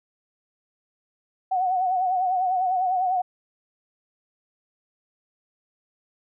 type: tone with vibrato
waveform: sine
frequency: 740 Hz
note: F#5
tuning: in tune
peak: -20 dBFS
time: 1.51-3.22 s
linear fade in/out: 10 ms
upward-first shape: sine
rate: 10 Hz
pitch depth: 58 cents each way
effects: none